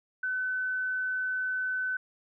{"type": "tone", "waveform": "sine", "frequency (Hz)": 1512, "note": "F#6", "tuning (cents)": 37, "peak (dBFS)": -28, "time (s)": [0.23, 1.97], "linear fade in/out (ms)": 5, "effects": []}